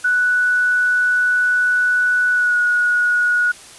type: tone with pitch glide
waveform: sine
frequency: 1480 to 1455.4 Hz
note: F#6 to F#6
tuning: 0 to -29 cents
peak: -13 dBFS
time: 0.04-3.52 s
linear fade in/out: 10 ms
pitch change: -29 cents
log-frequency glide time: 2.32-2.56 s
effects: white hiss -40 dBFS RMS until 3.78 s + resampled to 24000 Hz